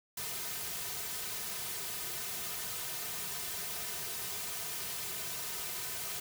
white noise with comb filter, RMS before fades -39 dBFS, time 0.17-6.2 s, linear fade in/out 5 ms, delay 3.6 ms, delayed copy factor -0.8, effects none

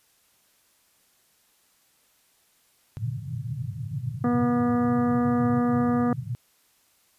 pink band-pass noise, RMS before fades -32 dBFS, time 2.97-6.35 s, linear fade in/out 0 ms, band 110 to 140 Hz, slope 48 dB/octave
harmonic tone, 242.1 Hz, B3, 34 cents flat, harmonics 1 / 2 / 3 / 4 / 5 / 6 / 7 / 8, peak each -21 / -30 / -32 / -43 / -33 / -46 / -44 / -49 dBFS, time 4.24-6.13 s, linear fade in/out 2 ms
effects white hiss -64 dBFS RMS until 7.18 s + resampled to 32000 Hz

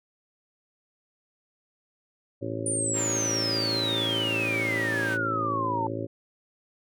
harmonic tone, 55.3 Hz, A1, 9 cents sharp, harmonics 2 / 3 / 4 / 5 / 6 / 7 / 8 / 9 / 10, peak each -35 / -44 / -45 / -36 / -36 / -37 / -45 / -44 / -36 dBFS, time 2.41-6.07 s, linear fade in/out 20 ms
sine exponential sweep, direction down, 9397 to 880 Hz, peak -26 dBFS, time 2.66-5.87 s, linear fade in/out 2 ms
5% pulse chord, Eb major, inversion first, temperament equal, 196 / 233.1 / 311.1 Hz, G3 / Bb3 / Eb4, 0 / 0 / 0 cents, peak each -27 / -31 / -27 dBFS, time 2.93-5.18 s, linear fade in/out 50 ms
effects none

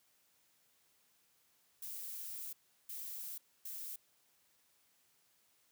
violet noise bursts at uneven times, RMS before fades -45 dBFS, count 3, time 1.82-2.53 / 2.89-3.38 / 3.65-3.96 s, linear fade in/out 5 ms, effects white hiss -73 dBFS RMS until 5.71 s + high-pass 60 Hz 12 dB/octave

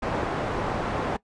white low-pass noise, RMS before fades -28 dBFS, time 0.02-1.17 s, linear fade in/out 10 ms, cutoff 870 Hz, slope 12 dB/octave, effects noise-tail reverb RT60 0.1 s tail -20 dB re dry + resampled to 22050 Hz

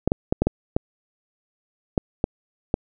clicks, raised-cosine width 2 ms, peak -5 dBFS, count 9, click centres 0.076 / 0.119 / 0.325 / 0.42 / 0.47 / 0.765 / 1.978 / 2.241 / 2.741 s, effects none

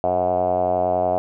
5% pulse tone with low-pass filter, 90.7 Hz, F#2, 34 cents flat, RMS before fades -20 dBFS, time 0.04-1.18 s, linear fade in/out 0 ms, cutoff 680 Hz, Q 9.3, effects none

